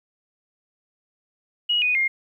sine tone with pitch steps, 2900 / 2481 / 2123 Hz, F#7 / D#7 / C7, -35 / -6 / +25 cents, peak -18 dBFS, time 1.69-2.08 s, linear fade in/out 10 ms, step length 130 ms, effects 10-bit

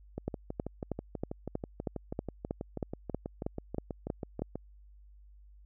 two click trains, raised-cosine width 2 ms, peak -23 / -19 dBFS, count 28 / 14, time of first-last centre 0.18-4.556 / 0.28-4.42 s, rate 6.17 / 3.14 Hz, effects added 50 Hz sine -53 dBFS peak until 5.65 s

